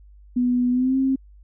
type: tone with pitch glide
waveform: sine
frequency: 246.9 to 266.2 Hz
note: B3 to C4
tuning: 0 to +30 cents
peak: -17 dBFS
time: 0.36-1.16 s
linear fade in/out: 10 ms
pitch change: +130 cents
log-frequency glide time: 0.71-0.97 s
effects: added 50 Hz sine -45 dBFS peak until 1.43 s